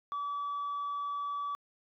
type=tone; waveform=sine; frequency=1148 Hz; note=D6; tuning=40 cents flat; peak=-31 dBFS; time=0.12-1.55 s; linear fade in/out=0 ms; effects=tanh soft clip ceiling -31 dBFS